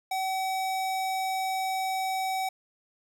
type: tone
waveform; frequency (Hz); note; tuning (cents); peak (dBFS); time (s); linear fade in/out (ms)
square; 760; F#5; +46; -28; 0.11-2.49; 5
effects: none